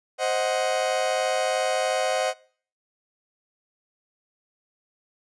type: chord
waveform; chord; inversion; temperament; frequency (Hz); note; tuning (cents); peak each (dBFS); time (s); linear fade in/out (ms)
40% pulse; C diminished; none; equal with one note detuned; 523.3 / 626.2 / 740; C5 / Eb5 / Gb5; 0 / +11 / 0; -26; 0.18-2.34; 50
effects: noise-tail reverb RT60 0.5 s tail -23 dB re dry + resampled to 22050 Hz